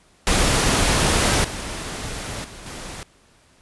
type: noise with level steps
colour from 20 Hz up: pink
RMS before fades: -18 / -30 / -39 / -34 dBFS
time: 0.27-3.03 s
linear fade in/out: 0 ms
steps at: 1.44 / 2.44 / 2.66 s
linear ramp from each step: 5 ms
effects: pink hiss -56 dBFS RMS until 3.61 s + resampled to 24000 Hz